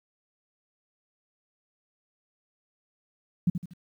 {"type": "tone with echo", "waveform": "sine", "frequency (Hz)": 175.8, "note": "F3", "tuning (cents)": 12, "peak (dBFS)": -18, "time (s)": [3.47, 3.5], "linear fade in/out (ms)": 5, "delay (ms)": 79, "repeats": 3, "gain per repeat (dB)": -8, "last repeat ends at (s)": 3.737, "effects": ["10-bit"]}